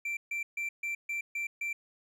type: tone bursts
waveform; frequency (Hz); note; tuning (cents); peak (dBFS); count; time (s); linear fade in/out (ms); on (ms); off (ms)
triangle; 2349; D7; 0; -30; 7; 0.05-1.73; 5; 120; 140
effects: none